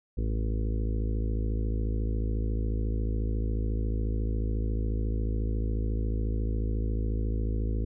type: harmonic tone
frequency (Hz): 54.1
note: A1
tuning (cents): -29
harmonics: 1 / 2 / 4 / 5 / 6 / 7 / 8 / 9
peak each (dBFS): -27 / -33 / -39 / -41 / -43 / -44 / -45 / -46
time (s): 0.17-7.85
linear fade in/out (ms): 10
effects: none